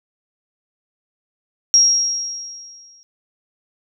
sine tone with exponential decay, 5610 Hz, F8, 7 cents sharp, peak -7 dBFS, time 1.74-3.03 s, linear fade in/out 0 ms, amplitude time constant 280 ms, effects none

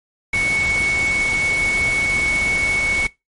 sine tone in noise, 2217 Hz, C#7, in tune, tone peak -16 dBFS, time 0.33-3.07 s, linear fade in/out 5 ms, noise pink, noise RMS -27 dBFS, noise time 0.33-3.07 s, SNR +8 dB, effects noise-tail reverb RT60 0.2 s tail -21 dB re dry + MP3 48 kbps

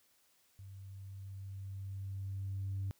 sine tone with level ramp, 97.3 Hz, G2, 12 cents flat, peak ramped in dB -48 to -33 dBFS, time 0.59-2.91 s, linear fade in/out 0 ms, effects tanh soft clip ceiling -32 dBFS + white hiss -71 dBFS RMS until 2.99 s

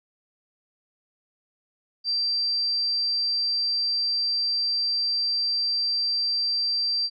sine tone, 4700 Hz, D8, 1 cent sharp, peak -22 dBFS, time 2.04-7.1 s, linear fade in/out 50 ms, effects none

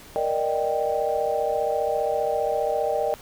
sine chord, Eb major seventh, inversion second, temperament equal, 466.2 / 587.3 / 622.3 / 784 Hz, Bb4 / D5 / Eb5 / G5, 0 / 0 / 0 / 0 cents, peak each -27 dBFS, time 0.16-3.14 s, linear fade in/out 0 ms, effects pink hiss -46 dBFS RMS until 3.21 s

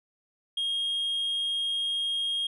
sine tone, 3249 Hz, G#7, 39 cents flat, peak -24 dBFS, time 0.57-2.47 s, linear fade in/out 5 ms, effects tanh soft clip ceiling -25 dBFS

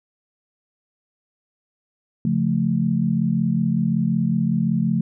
sine chord, Db augmented, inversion none, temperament equal, 138.59 / 174.61 / 220 Hz, Db3 / F3 / A3, 0 / 0 / 0 cents, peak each -24 / -21 / -21 dBFS, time 2.25-5.01 s, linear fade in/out 2 ms, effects none

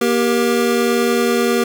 square tone cluster, 237.5 / 392.5 / 474 Hz, A#3 / G4 / A#4, +33 / +2 / +29 cents, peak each -19 dBFS, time 0.01-1.64 s, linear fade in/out 5 ms, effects none

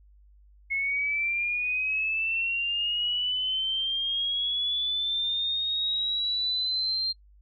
sine linear sweep, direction up, 2173 to 4186 Hz, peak -25 dBFS, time 0.7-7.13 s, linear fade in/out 20 ms, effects noise-tail reverb RT60 0.1 s tail -24 dB re dry + added 50 Hz sine -53 dBFS peak until 7.41 s

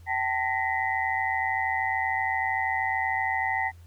sine tone cluster, 772 / 880 / 1882 / 2015 Hz, G5 / A5 / A#6 / B6, -27 / 0 / +16 / +34 cents, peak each -30 dBFS, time 0.06-3.72 s, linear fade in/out 50 ms, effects added 85 Hz sine -46 dBFS peak until 3.86 s + pink hiss -62 dBFS RMS until 3.86 s

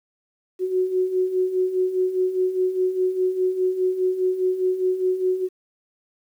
sine beating tone pair, 366.4 / 371.3 Hz, F#4 / F#4, -17 / +6 cents, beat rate 4.9 Hz, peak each -26 / -20 dBFS, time 0.59-5.49 s, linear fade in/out 50 ms, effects 9-bit

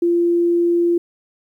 sine tone, 344.2 Hz, F4, 25 cents flat, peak -13 dBFS, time 0.02-0.98 s, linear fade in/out 5 ms, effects 9-bit

